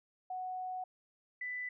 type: tone pair in turn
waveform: sine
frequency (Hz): 740 / 1991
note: F#5 / B6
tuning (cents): 0 / +14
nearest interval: octave + perfect fourth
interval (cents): 1714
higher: second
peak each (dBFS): -37 / -37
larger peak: neither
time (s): 0.3-0.84 / 1.41-1.69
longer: first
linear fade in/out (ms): 5
effects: none